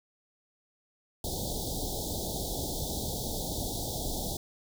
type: band-stop noise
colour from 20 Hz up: pink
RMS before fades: -34 dBFS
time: 1.24-4.37 s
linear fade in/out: 2 ms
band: 860 to 3400 Hz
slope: 96 dB/octave
effects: none